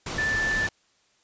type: tone in noise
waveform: sine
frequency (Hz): 1760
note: A6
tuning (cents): 0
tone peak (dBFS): -23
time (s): 0.18-0.67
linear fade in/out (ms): 5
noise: pink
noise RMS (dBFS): -32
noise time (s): 0.06-0.69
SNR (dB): +6
effects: white hiss -65 dBFS RMS until 1.23 s + resampled to 16000 Hz